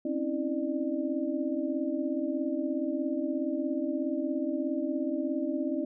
sine tone cluster, 261.5 / 278.4 / 323.2 / 598 Hz, C4 / C#4 / E4 / D5, -1 / +8 / -34 / +31 cents, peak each -34 / -33 / -32 / -36 dBFS, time 0.05-5.85 s, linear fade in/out 5 ms, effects none

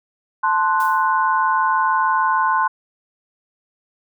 sine chord, F# diminished, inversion first, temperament equal, 880 / 1046.5 / 1480 Hz, A5 / C6 / F#6, 0 / 0 / 0 cents, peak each -20 / -17 / -22 dBFS, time 0.43-2.68 s, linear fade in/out 10 ms
blue noise with exponential decay, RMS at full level -34 dBFS, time 0.8-1.18 s, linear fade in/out 2 ms, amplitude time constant 82 ms
effects none

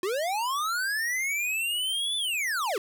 square linear two-way sweep, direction up then down, 347.7 to 3521 to 347.7 Hz, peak -27 dBFS, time 0.03-2.78 s, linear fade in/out 2 ms, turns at 2.17 s, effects none

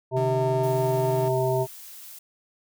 harmonic tone, 129.7 Hz, C3, 15 cents flat, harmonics 1 / 3 / 5 / 7, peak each -26 / -25 / -26 / -30 dBFS, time 0.11-1.67 s, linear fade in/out 50 ms
30% pulse tone, 150.5 Hz, D3, 43 cents sharp, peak -30 dBFS, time 0.16-1.29 s, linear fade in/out 10 ms
blue noise, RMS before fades -43 dBFS, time 0.63-2.19 s, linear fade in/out 5 ms
effects none

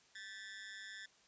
sawtooth tone with amplitude modulation, 1753 Hz, A6, 7 cents flat, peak -40 dBFS, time 0.15-1.06 s, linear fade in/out 5 ms, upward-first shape sine, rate 204 Hz, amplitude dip 95%, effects white hiss -68 dBFS RMS until 1.27 s + resampled to 16000 Hz

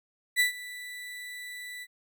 35% pulse tone with ADSR envelope, 1975.5 Hz, B6, in tune, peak -18 dBFS, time 0.36-1.87 s, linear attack 39 ms, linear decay 120 ms, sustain -19 dB, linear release 46 ms, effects none

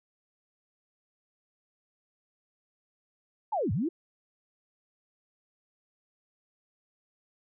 sine linear two-way sweep, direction down then up, 920 to 83.8 to 363.3 Hz, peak -26 dBFS, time 3.52-3.89 s, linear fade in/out 10 ms, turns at 3.72 s, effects none

